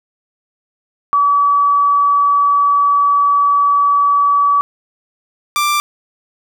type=tone pair in turn; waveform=sine / sawtooth; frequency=1144 / 1180.2 Hz; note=D6 / D6; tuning=-46 / +8 cents; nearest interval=minor second; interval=54 cents; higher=second; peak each=-9 dBFS; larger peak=neither; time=1.13-4.61 / 5.56-5.8 s; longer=first; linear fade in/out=0 ms; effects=none